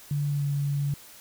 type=tone with pitch glide; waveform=sine; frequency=144.7 to 142.3 Hz; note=D3 to C#3; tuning=-25 to +46 cents; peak=-24 dBFS; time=0.11-0.94 s; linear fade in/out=2 ms; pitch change=-29 cents; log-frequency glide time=0.28-0.45 s; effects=white hiss -49 dBFS RMS until 1.2 s